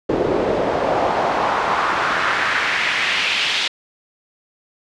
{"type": "noise with band-pass filter sweep", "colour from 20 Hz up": "pink", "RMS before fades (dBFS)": -19, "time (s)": [0.09, 3.68], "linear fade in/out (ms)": 5, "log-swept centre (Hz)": [390, 3300], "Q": 1.9, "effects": ["low-pass 6000 Hz 12 dB/octave"]}